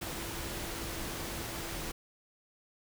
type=tone in noise; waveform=sine; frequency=334.8 Hz; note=E4; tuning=27 cents sharp; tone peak=-47 dBFS; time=0.01-1.92 s; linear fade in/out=10 ms; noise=pink; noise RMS=-39 dBFS; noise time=0.01-1.92 s; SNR=-11 dB; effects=none